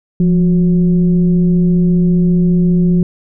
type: tone with frequency modulation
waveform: sine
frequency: 174.61 Hz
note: F3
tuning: in tune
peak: -8 dBFS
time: 0.2-3.03 s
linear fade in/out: 2 ms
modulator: 192 Hz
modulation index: 0.45
effects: none